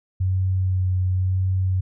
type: tone with vibrato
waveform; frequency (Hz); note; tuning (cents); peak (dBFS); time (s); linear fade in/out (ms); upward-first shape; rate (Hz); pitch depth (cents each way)
sine; 93; F#2; +9; -18; 0.2-1.81; 10; sine; 0.95; 16
effects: none